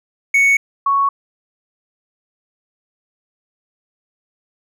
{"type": "tone pair in turn", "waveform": ["triangle", "sine"], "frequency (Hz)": [2221, 1110.5], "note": ["C#7", "C#6"], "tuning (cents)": [3, 3], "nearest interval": "octave", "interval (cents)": 1200, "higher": "first", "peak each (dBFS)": [-8, -12], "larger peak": "first", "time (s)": [[0.34, 0.57], [0.86, 1.09]], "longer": "neither", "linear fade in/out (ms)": 5, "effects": []}